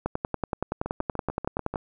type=two click trains; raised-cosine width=1 ms; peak=-12 / -17 dBFS; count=19 / 7; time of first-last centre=0.06-1.758 / 0.86-1.74 s; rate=10.6 / 6.82 Hz; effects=none